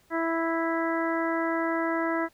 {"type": "harmonic tone", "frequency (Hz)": 329.6, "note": "E4", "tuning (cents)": 0, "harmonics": [1, 2, 3, 4, 5, 6], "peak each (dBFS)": [-28, -31, -33, -34, -35, -36], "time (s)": [0.1, 2.29], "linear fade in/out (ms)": 50, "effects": ["pink hiss -63 dBFS RMS until 2.33 s"]}